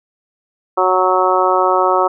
harmonic tone, 185 Hz, F#3, in tune, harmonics 2 / 3 / 4 / 5 / 6 / 7, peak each -18 / -18 / -18 / -18 / -18 / -18 dBFS, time 0.77-2.08 s, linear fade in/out 10 ms, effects none

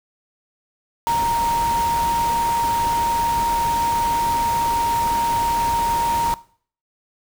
sine tone in noise, 932 Hz, A#5, 1 cent flat, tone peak -17 dBFS, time 1.07-6.34 s, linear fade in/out 0 ms, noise pink, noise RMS -29 dBFS, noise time 1.07-6.34 s, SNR +9 dB, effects noise-tail reverb RT60 0.5 s tail -19 dB re dry

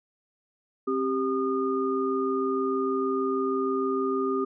sine tone cluster, 265.9 / 392.3 / 1221 Hz, C4 / G4 / D#6, +28 / +1 / -33 cents, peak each -29 / -26 / -31 dBFS, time 0.87-4.45 s, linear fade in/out 10 ms, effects none

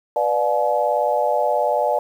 sine chord, B diminished seventh, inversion none, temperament just, 493.9 / 592.7 / 711.2 / 853.4 Hz, B4 / D5 / F5 / Ab5, 0 / +16 / +31 / +47 cents, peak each -24 / -20 / -23 / -22 dBFS, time 0.16-1.99 s, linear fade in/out 2 ms, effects 8-bit

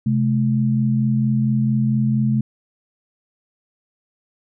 sine tone pair together, 130.6 / 215 Hz, C3 / A3, -3 / -40 cents, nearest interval major sixth, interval 863 cents, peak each -18 dBFS, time 0.06-2.41 s, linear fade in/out 5 ms, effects none

